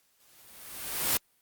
white noise with exponential growth, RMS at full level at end -24 dBFS, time 0.2-1.17 s, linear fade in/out 1 ms, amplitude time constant 210 ms, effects white hiss -69 dBFS RMS until 1.41 s + Opus 48 kbps

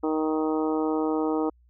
harmonic tone, 156.4 Hz, D#3, 9 cents sharp, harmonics 2 / 3 / 4 / 5 / 6 / 7 / 8, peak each -25 / -28 / -36 / -34 / -36 / -41 / -38 dBFS, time 0.03-1.5 s, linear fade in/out 10 ms, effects added 60 Hz sine -56 dBFS peak until 1.69 s

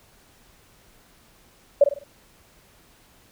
sine tone with echo, 570 Hz, C#5, 48 cents sharp, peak -9 dBFS, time 1.81-1.84 s, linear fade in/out 5 ms, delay 50 ms, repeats 4, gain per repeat -8 dB, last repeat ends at 2.04 s, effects pink hiss -56 dBFS RMS until 3.31 s

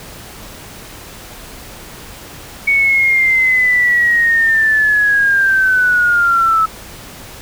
sine linear sweep, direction down, 2234 to 1298 Hz, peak -9 dBFS, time 2.67-6.66 s, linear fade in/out 10 ms, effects pink hiss -34 dBFS RMS until 7.41 s

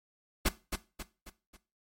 pink noise with echo, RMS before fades -26 dBFS, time 0.45-0.49 s, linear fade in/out 10 ms, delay 270 ms, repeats 4, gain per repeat -7 dB, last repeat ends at 1.57 s, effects noise-tail reverb RT60 0.3 s tail -17 dB re dry + MP3 64 kbps

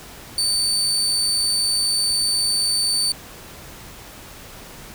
30% pulse tone, 4552 Hz, C#8, 45 cents sharp, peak -15 dBFS, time 0.38-3.12 s, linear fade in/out 2 ms, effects pink hiss -40 dBFS RMS until 4.94 s

